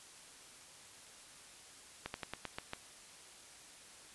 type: slowing click train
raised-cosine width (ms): 0.3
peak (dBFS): -23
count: 7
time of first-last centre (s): 2.06-2.734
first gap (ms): 81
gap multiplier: 1.13
effects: white hiss -56 dBFS RMS until 4.14 s + resampled to 24000 Hz